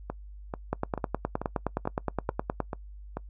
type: two click trains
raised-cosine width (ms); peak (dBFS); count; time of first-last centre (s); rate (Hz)
1; -13 / -18; 19 / 8; 0.73-2.603 / 0.1-3.17; 9.61 / 2.28
effects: noise-tail reverb RT60 0.1 s tail -23 dB re dry + added 50 Hz sine -42 dBFS peak until 3.29 s